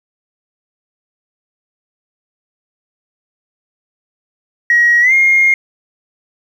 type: tone with pitch glide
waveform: sine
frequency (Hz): 1900 to 2133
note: A#6 to C7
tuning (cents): +33 to +33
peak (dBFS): -6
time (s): 4.7-5.54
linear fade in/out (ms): 2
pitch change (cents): +200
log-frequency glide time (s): 5.01-5.13
effects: tanh soft clip ceiling -2 dBFS + 7-bit